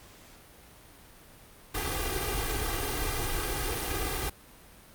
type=noise with comb filter; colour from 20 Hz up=pink; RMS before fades=-31 dBFS; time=1.74-4.3 s; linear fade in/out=10 ms; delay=2.5 ms; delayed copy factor=+0.8; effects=pink hiss -53 dBFS RMS until 4.94 s + Opus 48 kbps